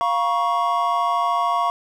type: chord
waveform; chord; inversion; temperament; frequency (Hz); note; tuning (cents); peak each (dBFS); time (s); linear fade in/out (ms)
triangle; Bb minor; second; equal with one note detuned; 698.5 / 955.2 / 1108.7; F5 / Bb5 / Db6; 0 / +42 / 0; -21 / -22 / -19; 0.01-1.7; 0
effects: none